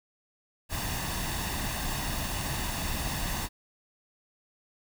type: noise with comb filter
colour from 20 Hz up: pink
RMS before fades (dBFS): -32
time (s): 0.69-3.49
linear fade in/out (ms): 50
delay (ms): 1.1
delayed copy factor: +0.55
effects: none